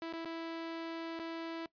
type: tone with dropouts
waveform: sawtooth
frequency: 329.6 Hz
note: E4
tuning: in tune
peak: -35 dBFS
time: 0.02-1.66 s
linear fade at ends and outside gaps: 1 ms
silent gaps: 0.126-0.135 / 0.248-0.255 / 1.192-1.197 s
effects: noise-tail reverb RT60 0.1 s tail -20 dB re dry + resampled to 11025 Hz